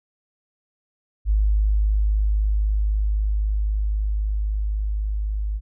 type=tone with level ramp; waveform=sine; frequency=51.91 Hz; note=G#1; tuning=in tune; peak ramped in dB=-15 to -22 dBFS; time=1.25-5.61 s; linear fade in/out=50 ms; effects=none